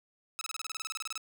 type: tone bursts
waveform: 10% pulse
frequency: 1300 Hz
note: E6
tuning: 24 cents flat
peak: -27 dBFS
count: 16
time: 0.39-1.177 s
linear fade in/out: 0 ms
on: 22 ms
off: 29 ms
effects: none